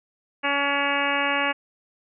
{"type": "harmonic tone with a mistuned harmonic", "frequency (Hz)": 282.5, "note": "C#4", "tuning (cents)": 33, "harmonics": [1, 2, 3, 4, 5, 6, 7, 8, 9, 10], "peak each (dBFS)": [-32, -30, -29, -29, -32, -28, -32, -29, -32, -31], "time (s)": [0.43, 1.53], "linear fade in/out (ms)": 20, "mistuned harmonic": 9, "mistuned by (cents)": 21, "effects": []}